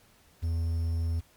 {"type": "tone with quantisation", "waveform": "triangle", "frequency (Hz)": 82.9, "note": "E2", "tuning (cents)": 10, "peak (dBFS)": -24, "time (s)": [0.42, 1.21], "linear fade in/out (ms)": 20, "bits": 9, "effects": ["pink hiss -61 dBFS RMS until 1.36 s", "MP3 96 kbps"]}